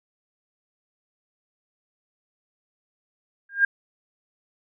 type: tone with exponential growth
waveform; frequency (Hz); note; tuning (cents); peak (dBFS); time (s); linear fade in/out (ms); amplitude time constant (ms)
sine; 1610; G6; +46; -11; 3.49-3.65; 5; 34
effects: none